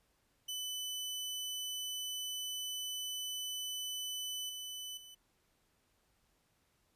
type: tone with level steps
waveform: sawtooth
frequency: 3000 Hz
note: F#7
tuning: 23 cents sharp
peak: -35 / -39 / -49 dBFS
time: 0.48-5.15 s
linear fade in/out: 10 ms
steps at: 4.49 / 4.97 s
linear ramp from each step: 5 ms
effects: pink hiss -75 dBFS RMS until 6.95 s + resampled to 32000 Hz